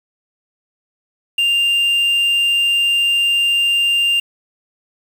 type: tone with quantisation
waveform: triangle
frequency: 2794 Hz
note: F7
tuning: in tune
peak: -11 dBFS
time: 1.38-4.2 s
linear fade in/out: 5 ms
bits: 6
effects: none